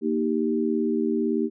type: chord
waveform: sine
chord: Eb major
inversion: second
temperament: equal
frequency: 233.1 / 311.1 / 392 Hz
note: Bb3 / Eb4 / G4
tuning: 0 / 0 / 0 cents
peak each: -25 / -26 / -26 dBFS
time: 0.01-1.5 s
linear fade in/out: 50 ms
effects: none